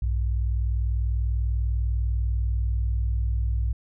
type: tone pair together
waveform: sine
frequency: 60 / 100.12 Hz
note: B1 / G2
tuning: -49 / +37 cents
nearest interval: major sixth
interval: 886 cents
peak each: -22 / -30 dBFS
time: 0.02-3.73 s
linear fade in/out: 5 ms
effects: none